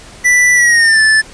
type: tone with pitch glide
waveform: square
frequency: 1975.5 to 1749.8 Hz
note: B6 to A6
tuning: 0 to -10 cents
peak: -7 dBFS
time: 0.24-1.22 s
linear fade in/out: 20 ms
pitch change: -210 cents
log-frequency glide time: 0.54-1.01 s
effects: pink hiss -36 dBFS RMS until 1.33 s + resampled to 22050 Hz